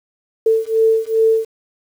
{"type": "beating tone pair", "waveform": "sine", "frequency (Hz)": [444.8, 447.3], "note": ["A4", "A4"], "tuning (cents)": [19, 28], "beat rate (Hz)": 2.5, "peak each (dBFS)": -15, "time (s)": [0.46, 1.45], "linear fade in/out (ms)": 5, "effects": ["7-bit"]}